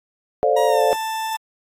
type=chord; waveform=sine; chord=D minor seventh; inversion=second; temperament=just; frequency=440.5 / 528.6 / 587.3 / 704.8 Hz; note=A4 / C5 / D5 / F5; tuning=+2 / +18 / 0 / +16 cents; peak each=-20 dBFS; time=0.43-0.93 s; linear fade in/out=0 ms
type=tone with pitch glide; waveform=40% pulse; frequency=948 to 884.5 Hz; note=A#5 to A5; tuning=+29 to +9 cents; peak=-22 dBFS; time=0.56-1.37 s; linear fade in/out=10 ms; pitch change=-120 cents; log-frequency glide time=0.66-0.82 s
effects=AAC 48 kbps